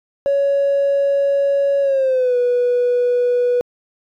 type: tone with pitch glide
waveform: triangle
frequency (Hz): 559 to 489.5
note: C#5 to B4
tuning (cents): +14 to -15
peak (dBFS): -10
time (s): 0.26-3.61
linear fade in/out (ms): 0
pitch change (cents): -229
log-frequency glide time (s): 1.81-2.37
effects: tanh soft clip ceiling -10 dBFS